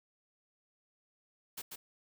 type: noise with echo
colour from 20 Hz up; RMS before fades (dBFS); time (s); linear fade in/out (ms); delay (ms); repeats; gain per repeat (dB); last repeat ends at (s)
white; -42; 1.57-1.62; 10; 140; 1; -3; 1.76
effects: none